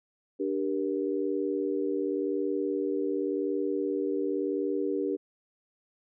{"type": "chord", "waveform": "sine", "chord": "G minor", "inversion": "second", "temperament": "equal with one note detuned", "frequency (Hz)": [293.7, 392, 472.9], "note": ["D4", "G4", "Bb4"], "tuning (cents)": [0, 0, 25], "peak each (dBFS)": [-31, -30, -33], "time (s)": [0.39, 5.17], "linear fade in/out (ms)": 20, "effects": []}